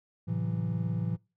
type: chord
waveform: triangle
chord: F# half-diminished seventh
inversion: first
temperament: just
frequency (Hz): 111 / 133.2 / 166.5 / 185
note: A2 / C3 / E3 / F#3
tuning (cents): +16 / +31 / +18 / 0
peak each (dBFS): -30 / -36 / -30 / -36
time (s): 0.27-1.17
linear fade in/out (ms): 20
effects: noise-tail reverb RT60 0.3 s tail -25 dB re dry